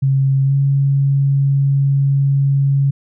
sine tone with pitch glide, 135.6 to 138.53 Hz, C#3 to C#3, -38 to -1 cents, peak -11 dBFS, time 0.02-2.91 s, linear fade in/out 10 ms, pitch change +37 cents, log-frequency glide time 0.44-0.54 s, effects none

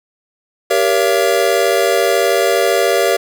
square chord, G diminished seventh, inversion none, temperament just, 392 / 470.4 / 564.5 / 677.4 Hz, G4 / Bb4 / Db5 / Fb5, 0 / +16 / +31 / +47 cents, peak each -18 dBFS, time 0.7-3.17 s, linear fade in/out 10 ms, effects none

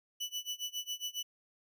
30% pulse tone with tremolo, 2971 Hz, F#7, 6 cents sharp, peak -31 dBFS, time 0.2-1.23 s, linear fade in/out 10 ms, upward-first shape sine, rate 7.3 Hz, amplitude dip 95%, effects none

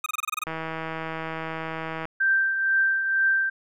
25% pulse tone bursts, 1244.5 Hz, D#6, in tune, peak -21 dBFS, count 9, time 0.04-0.438 s, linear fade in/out 5 ms, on 22 ms, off 25 ms
click train, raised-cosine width 0.5 ms, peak -17 dBFS, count 256, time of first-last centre 0.47-2.054 s, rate 161 Hz
sine tone with tremolo, 1568 Hz, G6, in tune, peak -17 dBFS, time 2.2-3.5 s, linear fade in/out 10 ms, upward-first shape triangle, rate 2.1 Hz, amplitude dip 55%
effects none

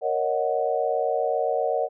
sine chord, D# minor seventh, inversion second, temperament equal, 466.2 / 554.4 / 622.3 / 740 Hz, A#4 / C#5 / D#5 / F#5, 0 / 0 / 0 / 0 cents, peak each -27 dBFS, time 0.01-1.89 s, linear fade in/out 50 ms, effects none

